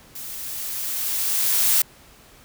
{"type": "noise with level ramp", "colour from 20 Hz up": "blue", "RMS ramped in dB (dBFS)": [-35, -17], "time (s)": [0.15, 1.82], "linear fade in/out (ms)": 5, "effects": ["pink hiss -50 dBFS RMS until 2.44 s"]}